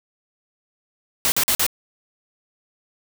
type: noise bursts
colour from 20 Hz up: white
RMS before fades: -19 dBFS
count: 4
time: 1.25-1.665 s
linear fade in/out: 0 ms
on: 70 ms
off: 45 ms
effects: none